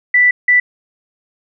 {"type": "tone bursts at uneven times", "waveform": "sine", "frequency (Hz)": 1975.5, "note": "B6", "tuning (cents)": 0, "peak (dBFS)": -7, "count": 2, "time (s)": [[0.14, 0.31], [0.48, 0.6]], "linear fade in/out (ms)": 5, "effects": []}